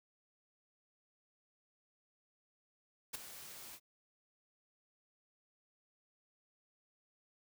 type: noise with ADSR envelope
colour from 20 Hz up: white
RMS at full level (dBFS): -39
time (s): 3.13-3.8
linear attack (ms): 16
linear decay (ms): 14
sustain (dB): -12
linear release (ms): 59
effects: none